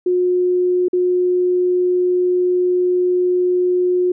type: tone with dropouts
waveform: sine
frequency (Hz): 360.7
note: F#4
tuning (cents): -44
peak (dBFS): -13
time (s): 0.06-4.12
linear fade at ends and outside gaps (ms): 5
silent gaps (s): 0.884-0.931
effects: none